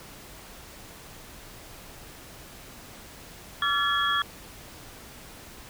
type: tone cluster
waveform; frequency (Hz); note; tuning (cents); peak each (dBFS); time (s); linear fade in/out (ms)
sine; 1148 / 1367 / 1717 / 3316; D6 / F6 / A6 / G#7; -40 / -37 / -43 / -3; -28; 3.62-4.22; 2
effects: pink hiss -46 dBFS RMS until 5.69 s